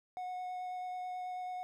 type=tone with vibrato; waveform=triangle; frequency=731 Hz; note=F#5; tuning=21 cents flat; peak=-36 dBFS; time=0.17-1.63 s; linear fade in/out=0 ms; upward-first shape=sine; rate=9.2 Hz; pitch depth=9 cents each way; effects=none